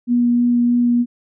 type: tone with vibrato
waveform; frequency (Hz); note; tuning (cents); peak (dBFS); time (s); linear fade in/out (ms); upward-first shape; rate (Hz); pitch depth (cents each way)
sine; 241; B3; -42; -12; 0.07-1.06; 50; sine; 3.2; 8
effects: none